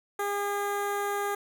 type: tone with notch filter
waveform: 15% pulse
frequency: 405.7 Hz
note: G#4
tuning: 41 cents flat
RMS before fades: -30 dBFS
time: 0.19-1.35 s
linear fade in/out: 5 ms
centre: 4500 Hz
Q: 1
effects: none